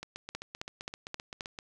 two click trains, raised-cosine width 0.2 ms, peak -23 / -19 dBFS, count 13 / 5, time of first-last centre 0.03-1.588 / 0.35-1.408 s, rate 7.7 / 3.78 Hz, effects none

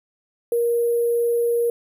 sine tone with sample-and-hold, 472.1 Hz, A#4, 22 cents sharp, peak -17 dBFS, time 0.52-1.7 s, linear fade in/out 2 ms, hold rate 11025 Hz, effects none

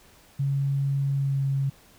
sine tone with pitch glide, 138.59 to 137 Hz, C#3 to C#3, 0 to -20 cents, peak -22 dBFS, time 0.39-1.7 s, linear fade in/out 10 ms, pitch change -20 cents, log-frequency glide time 1.14-1.41 s, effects pink hiss -55 dBFS RMS until 1.98 s

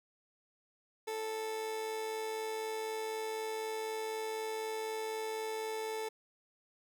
30% pulse tone with amplitude modulation, 440 Hz, A4, in tune, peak -32 dBFS, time 1.07-6.09 s, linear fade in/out 10 ms, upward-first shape sine, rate 104 Hz, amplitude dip 35%, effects none

